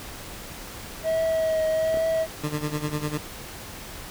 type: tone with vibrato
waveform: triangle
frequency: 641 Hz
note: E5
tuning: 49 cents flat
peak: -19 dBFS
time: 1.03-2.27 s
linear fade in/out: 50 ms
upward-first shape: triangle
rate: 1.2 Hz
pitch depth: 26 cents each way
type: clicks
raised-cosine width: 2 ms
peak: -22 / -21 dBFS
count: 2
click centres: 1.943 / 1.972 s
type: tone with tremolo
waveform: 20% pulse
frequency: 150 Hz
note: D3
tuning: 37 cents sharp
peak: -19 dBFS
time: 2.43-3.18 s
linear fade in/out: 10 ms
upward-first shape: sine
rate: 10 Hz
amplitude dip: 80%
effects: pink hiss -39 dBFS RMS until 4.1 s